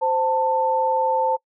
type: tone pair together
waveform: sine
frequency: 520.7 / 889 Hz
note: C5 / A5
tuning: -8 / +18 cents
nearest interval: major sixth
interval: 926 cents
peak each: -22 / -19 dBFS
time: 0.01-1.37 s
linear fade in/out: 20 ms
effects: noise-tail reverb RT60 0.1 s tail -23 dB re dry